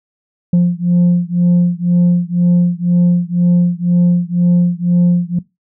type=beating tone pair; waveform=sine; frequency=174.61 / 176.61 Hz; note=F3 / F3; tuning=0 / +20 cents; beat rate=2 Hz; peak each=-10 dBFS; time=0.53-5.39 s; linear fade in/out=5 ms; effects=noise-tail reverb RT60 0.2 s tail -19 dB re dry + tanh soft clip ceiling -6 dBFS